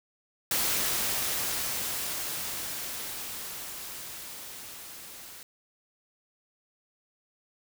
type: noise with level ramp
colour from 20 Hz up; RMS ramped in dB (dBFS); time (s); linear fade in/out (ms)
white; -27 to -46; 0.51-5.43; 2
effects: none